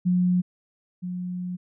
sine tone pair in turn, 180 / 180 Hz, F#3 / F#3, -47 / -47 cents, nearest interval unison, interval 0 cents, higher neither, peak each -18 / -28 dBFS, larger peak first, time 0.05-0.42 / 1.02-1.57 s, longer second, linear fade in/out 20 ms, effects none

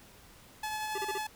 sawtooth tone with tremolo, 858 Hz, A5, 44 cents flat, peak -29 dBFS, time 0.63-1.27 s, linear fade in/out 5 ms, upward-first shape sine, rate 11 Hz, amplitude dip 25%
square tone bursts, 394.4 Hz, G4, 11 cents sharp, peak -35 dBFS, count 4, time 0.95-1.18 s, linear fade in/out 5 ms, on 32 ms, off 34 ms
effects pink hiss -56 dBFS RMS until 1.35 s

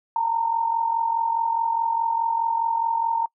sine tone with amplitude modulation, 917 Hz, A#5, 29 cents flat, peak -17 dBFS, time 0.16-3.26 s, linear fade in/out 2 ms, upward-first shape sine, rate 44.8 Hz, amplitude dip 65%, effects noise-tail reverb RT60 0.1 s tail -24 dB re dry

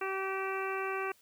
harmonic tone with a mistuned harmonic, 384.8 Hz, G4, 32 cents flat, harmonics 1 / 2 / 3 / 4 / 5 / 6 / 7, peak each -36 / -41 / -38 / -41 / -45 / -43 / -44 dBFS, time 0.01-1.12 s, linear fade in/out 5 ms, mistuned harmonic 6, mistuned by +21 cents, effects white hiss -65 dBFS RMS until 1.21 s

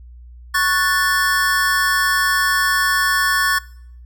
square chord, F# minor, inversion second, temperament equal, 1108.7 / 1480 / 1760 Hz, C#6 / F#6 / A6, 0 / 0 / 0 cents, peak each -21 / -22 / -18 dBFS, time 0.54-3.59 s, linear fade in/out 10 ms, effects noise-tail reverb RT60 0.7 s tail -23 dB re dry + added 60 Hz sine -37 dBFS peak until 4.05 s

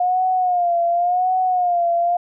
sine tone with vibrato, 714 Hz, F5, 38 cents sharp, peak -15 dBFS, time 0-2.17 s, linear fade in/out 5 ms, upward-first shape sine, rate 0.91 Hz, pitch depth 73 cents each way, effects none

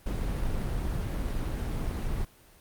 brown noise, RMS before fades -30 dBFS, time 0.06-2.25 s, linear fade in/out 5 ms, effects pink hiss -57 dBFS RMS until 2.6 s + Opus 32 kbps

